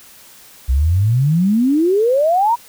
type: exponential sweep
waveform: sine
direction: up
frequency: 61 to 977 Hz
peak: -11 dBFS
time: 0.68-2.56 s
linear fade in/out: 20 ms
effects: white hiss -43 dBFS RMS until 2.68 s